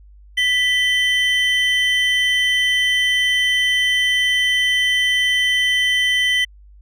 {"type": "tone pair together", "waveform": "triangle", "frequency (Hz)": [1980, 3081], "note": ["B6", "G7"], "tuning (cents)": [4, -31], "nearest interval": "minor sixth", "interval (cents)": 765, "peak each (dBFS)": [-15, -17], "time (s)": [0.37, 6.45], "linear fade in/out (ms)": 10, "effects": ["added 50 Hz sine -42 dBFS peak until 6.81 s"]}